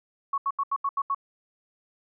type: tone bursts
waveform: sine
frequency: 1108.7 Hz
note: C#6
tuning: in tune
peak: -23 dBFS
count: 7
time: 0.33-1.147 s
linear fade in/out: 5 ms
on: 49 ms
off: 79 ms
effects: none